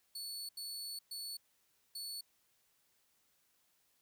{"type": "tone bursts at uneven times", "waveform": "sawtooth", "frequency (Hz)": 4435, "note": "C#8", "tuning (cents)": 0, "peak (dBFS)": -39, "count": 4, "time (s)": [[0.15, 0.49], [0.57, 0.99], [1.11, 1.37], [1.95, 2.21]], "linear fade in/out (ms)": 5, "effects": ["white hiss -75 dBFS RMS until 4.01 s"]}